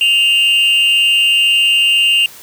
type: tone with amplitude modulation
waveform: triangle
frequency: 2794 Hz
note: F7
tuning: in tune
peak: -4 dBFS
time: 0.01-2.26 s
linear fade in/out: 2 ms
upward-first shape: sine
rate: 242 Hz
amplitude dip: 70%
effects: white hiss -37 dBFS RMS until 2.42 s